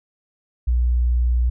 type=tone; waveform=sine; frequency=60.5 Hz; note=B1; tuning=35 cents flat; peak=-15 dBFS; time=0.67-1.5 s; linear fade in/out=10 ms; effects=none